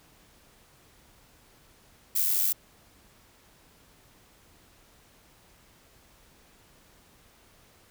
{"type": "noise with amplitude modulation", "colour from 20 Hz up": "violet", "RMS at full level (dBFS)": -23, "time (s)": [2.15, 2.53], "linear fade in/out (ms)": 10, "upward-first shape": "sine", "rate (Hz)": 92.8, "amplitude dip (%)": 55, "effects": ["pink hiss -59 dBFS RMS until 7.9 s"]}